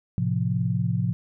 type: chord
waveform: sine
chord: F major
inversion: first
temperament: equal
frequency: 110 / 130.81 / 174.61 Hz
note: A2 / C3 / F3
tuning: 0 / 0 / 0 cents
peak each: -26 dBFS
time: 0.18-1.13 s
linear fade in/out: 0 ms
effects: none